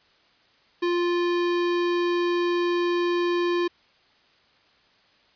square tone, 349.2 Hz, F4, in tune, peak -22 dBFS, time 0.82-3.68 s, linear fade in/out 10 ms, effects white hiss -60 dBFS RMS until 5.35 s + resampled to 11025 Hz

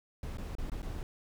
brown noise with dropouts, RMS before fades -38 dBFS, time 0.23-1.03 s, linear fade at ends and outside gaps 1 ms, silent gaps 0.372-0.383 / 0.552-0.584 / 0.699-0.718 / 0.82-0.828 s, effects none

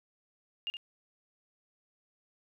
sine tone with echo, 2822 Hz, F7, 17 cents sharp, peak -32 dBFS, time 0.67-0.7 s, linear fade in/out 0 ms, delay 69 ms, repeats 1, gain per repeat -7 dB, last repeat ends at 0.769 s, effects none

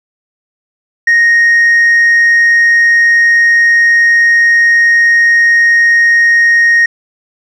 triangle tone with tanh clipping, 1864.7 Hz, A#6, in tune, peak -5 dBFS, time 1.07-6.86 s, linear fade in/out 5 ms, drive 6 dB, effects none

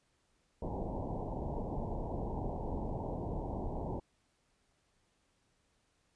pink low-pass noise, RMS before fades -38 dBFS, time 0.62-4 s, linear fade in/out 5 ms, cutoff 960 Hz, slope 96 dB/octave, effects pink hiss -75 dBFS RMS until 6.15 s + resampled to 22050 Hz

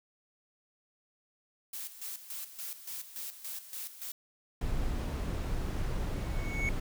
blue noise with tremolo, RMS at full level -40 dBFS, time 1.73-4.12 s, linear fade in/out 5 ms, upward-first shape square, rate 3.5 Hz, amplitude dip 70%
brown noise, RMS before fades -33 dBFS, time 4.61-6.8 s, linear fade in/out 5 ms
triangle tone with exponential growth, 2217 Hz, C#7, in tune, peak -27 dBFS, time 6.13-6.69 s, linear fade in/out 1 ms, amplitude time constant 120 ms
effects none

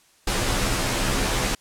pink noise with comb filter, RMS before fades -23 dBFS, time 0.27-1.55 s, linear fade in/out 5 ms, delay 13 ms, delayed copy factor -0.8, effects white hiss -58 dBFS RMS until 1.6 s + low-pass 10000 Hz 12 dB/octave

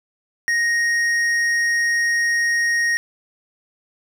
sine tone with hard clipping, 1869 Hz, A#6, 4 cents sharp, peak -18 dBFS, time 0.48-2.97 s, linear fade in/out 0 ms, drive 8 dB, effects none

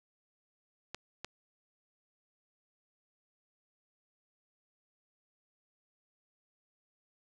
clicks, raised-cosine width 0.2 ms, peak -22 dBFS, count 2, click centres 0.946 / 1.246 s, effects none

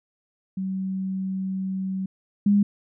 sine tone pair in turn, 190 / 203.2 Hz, F#3 / G#3, +46 / -38 cents, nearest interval minor second, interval 116 cents, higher second, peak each -25 / -15 dBFS, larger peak second, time 0.57-2.06 / 2.46-2.63 s, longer first, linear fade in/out 5 ms, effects none

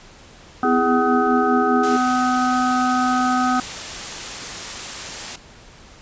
harmonic tone, 252.1 Hz, B3, 36 cents sharp, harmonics 1 / 3 / 5 / 6, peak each -20 / -21 / -21 / -28 dBFS, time 0.63-3.6 s, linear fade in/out 2 ms
sine chord, E major, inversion second, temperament just, 247.2 / 329.6 / 412 Hz, B3 / E4 / G#4, +2 / 0 / -14 cents, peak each -26 / -26 / -21 dBFS, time 0.64-1.97 s, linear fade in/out 10 ms
white noise, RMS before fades -30 dBFS, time 1.83-5.36 s, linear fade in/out 5 ms
effects pink hiss -45 dBFS RMS until 6.01 s + resampled to 16000 Hz

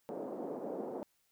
white band-pass noise, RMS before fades -41 dBFS, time 0.09-1.03 s, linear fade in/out 0 ms, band 230 to 610 Hz, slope 24 dB/octave, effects white hiss -75 dBFS RMS until 1.31 s

